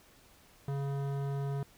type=tone with hard clipping; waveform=sine; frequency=139.3 Hz; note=C#3; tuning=9 cents sharp; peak=-34 dBFS; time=0.68-1.63 s; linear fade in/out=2 ms; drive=15 dB; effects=pink hiss -61 dBFS RMS until 1.77 s